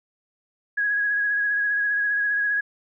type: tone with vibrato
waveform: sine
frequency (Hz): 1661.2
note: G#6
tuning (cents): 0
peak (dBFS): -20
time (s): 0.77-2.61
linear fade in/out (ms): 10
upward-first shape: sine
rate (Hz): 15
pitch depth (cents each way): 24
effects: none